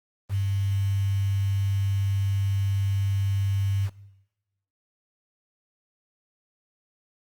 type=tone with quantisation; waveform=sine; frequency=98.6 Hz; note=G2; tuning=11 cents sharp; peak=-22 dBFS; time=0.29-3.9 s; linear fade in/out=50 ms; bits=7; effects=noise-tail reverb RT60 1.0 s tail -20 dB re dry + Opus 24 kbps